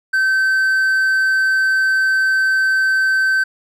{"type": "tone", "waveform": "triangle", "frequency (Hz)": 1544, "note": "G6", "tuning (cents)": -27, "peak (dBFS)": -11, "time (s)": [0.13, 3.44], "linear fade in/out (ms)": 10, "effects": []}